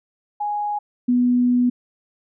sine tone pair in turn, 830 / 246.1 Hz, G#5 / B3, -1 / -6 cents, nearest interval octave + major sixth, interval 2105 cents, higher first, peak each -21 / -14 dBFS, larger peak second, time 0.4-0.79 / 1.08-1.7 s, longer second, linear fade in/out 10 ms, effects none

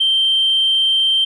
sine tone, 3136 Hz, G7, in tune, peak -11 dBFS, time 0-1.25 s, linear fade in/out 10 ms, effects tanh soft clip ceiling -8 dBFS

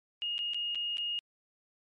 sine tone with dropouts, 2856 Hz, F7, 38 cents sharp, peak -31 dBFS, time 0.22-1.19 s, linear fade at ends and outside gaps 0 ms, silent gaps 0.381-0.39 / 0.535-0.545 / 0.748-0.755 / 0.971-0.982 s, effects MP3 48 kbps

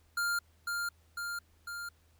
square tone with echo, 1400 Hz, F6, 4 cents sharp, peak -30 dBFS, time 0.17-0.39 s, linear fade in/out 5 ms, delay 500 ms, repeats 3, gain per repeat -3 dB, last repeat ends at 1.89 s, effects added 80 Hz sine -64 dBFS peak until 2.19 s + pink hiss -70 dBFS RMS until 2.19 s

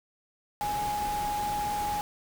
sine tone in noise, 830.6 Hz, G#5, in tune, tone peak -28 dBFS, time 0.61-2.01 s, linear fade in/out 0 ms, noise pink, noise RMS -38 dBFS, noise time 0.61-2.01 s, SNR +7 dB, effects none

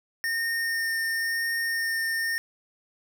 square tone with vibrato, 1827 Hz, A#6, 35 cents flat, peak -26 dBFS, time 0.24-2.38 s, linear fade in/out 0 ms, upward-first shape sine, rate 0.96 Hz, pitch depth 10 cents each way, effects none

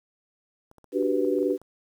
clicks, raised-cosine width 1 ms, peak -37 dBFS, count 9, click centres 0.714 / 0.783 / 0.843 / 1.026 / 1.248 / 1.386 / 1.428 / 1.504 / 1.616 s
sine chord, G major seventh, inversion second, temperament equal, 293.7 / 370 / 392 / 493.9 Hz, D4 / F#4 / G4 / B4, 0 / 0 / 0 / 0 cents, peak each -27 dBFS, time 0.92-1.58 s, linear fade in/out 50 ms
effects 9-bit

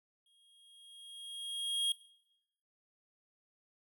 square tone with exponential growth, 3264 Hz, G#7, 31 cents flat, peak -30 dBFS, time 0.26-1.92 s, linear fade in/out 2 ms, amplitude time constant 360 ms, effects noise-tail reverb RT60 0.8 s tail -20 dB re dry

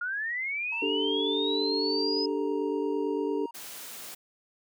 sine linear sweep, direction up, 1400 to 5080 Hz, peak -29 dBFS, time 0.01-2.26 s, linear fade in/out 5 ms
triangle tone with pitch glide, 932.3 to 937.7 Hz, A#5 to A#5, 0 to +10 cents, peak -38 dBFS, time 0.72-3.51 s, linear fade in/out 5 ms, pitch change +10 cents, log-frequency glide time 1.28-3.29 s
sine chord, D suspended fourth, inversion none, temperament just, 293.7 / 391.6 / 440.5 Hz, D4 / G4 / A4, 0 / -2 / +2 cents, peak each -31 dBFS, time 0.82-3.46 s, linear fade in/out 5 ms
white high-pass noise, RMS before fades -42 dBFS, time 3.54-4.15 s, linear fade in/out 10 ms, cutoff 170 Hz, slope 12 dB/octave
effects none

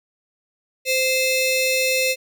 sawtooth ring-modulated tone, 1568 Hz, G6, in tune, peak -11 dBFS, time 0.85-2.16 s, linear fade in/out 50 ms, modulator 1050 Hz, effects none

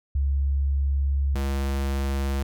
sine / square tone pair in turn, 69.3 / 68.5 Hz, C#2 / C#2, 0 / -20 cents, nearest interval unison, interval 20 cents, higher first, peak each -20 / -24 dBFS, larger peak first, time 0.15-1.35 / 1.35-2.43 s, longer first, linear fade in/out 5 ms, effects none

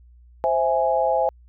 sine chord, C augmented, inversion none, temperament equal, 523.3 / 659.3 / 830.6 Hz, C5 / E5 / G#5, 0 / 0 / 0 cents, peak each -22 dBFS, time 0.44-1.29 s, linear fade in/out 0 ms, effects added 60 Hz sine -47 dBFS peak until 1.48 s

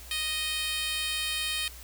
10% pulse tone with high-pass filter, 622.3 Hz, D#5, in tune, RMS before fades -31 dBFS, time 0.11-1.68 s, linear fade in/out 2 ms, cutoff 2900 Hz, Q 1, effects added 60 Hz sine -46 dBFS peak until 1.83 s + white hiss -48 dBFS RMS until 1.83 s

